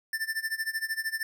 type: tone with tremolo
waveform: square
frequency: 1777 Hz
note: A6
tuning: 17 cents sharp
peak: -27 dBFS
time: 0.13-1.23 s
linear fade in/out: 2 ms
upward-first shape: sine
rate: 13 Hz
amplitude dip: 90%
effects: none